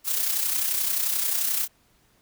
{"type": "noise with amplitude modulation", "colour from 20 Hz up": "blue", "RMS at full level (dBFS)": -23, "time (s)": [0.04, 1.68], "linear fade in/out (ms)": 50, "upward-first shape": "sine", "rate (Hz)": 31.4, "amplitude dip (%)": 50, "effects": ["pink hiss -63 dBFS RMS until 2.21 s"]}